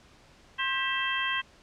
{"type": "harmonic tone with a mistuned harmonic", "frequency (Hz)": 530, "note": "C5", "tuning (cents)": 22, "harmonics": [2, 3, 4, 5, 6], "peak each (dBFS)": [-33, -33, -33, -33, -33], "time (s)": [0.58, 1.42], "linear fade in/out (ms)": 20, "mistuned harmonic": 4, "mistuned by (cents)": -140, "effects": ["pink hiss -57 dBFS RMS until 1.62 s", "low-pass 6000 Hz 12 dB/octave"]}